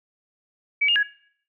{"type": "tone with pitch steps", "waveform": "sine", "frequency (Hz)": [2285, 2836, 1669], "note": ["D7", "F7", "G#6"], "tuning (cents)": [-48, 26, 8], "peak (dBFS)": -17, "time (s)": [0.81, 1.032], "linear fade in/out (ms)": 10, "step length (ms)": 74, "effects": ["noise-tail reverb RT60 0.6 s tail -20 dB re dry"]}